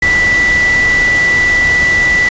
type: tone in noise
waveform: sine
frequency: 1969 Hz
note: B6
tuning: 6 cents flat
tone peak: -8 dBFS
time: 0.02-2.29 s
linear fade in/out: 5 ms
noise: pink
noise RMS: -20 dBFS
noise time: 0.02-2.29 s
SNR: +9 dB
effects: resampled to 16000 Hz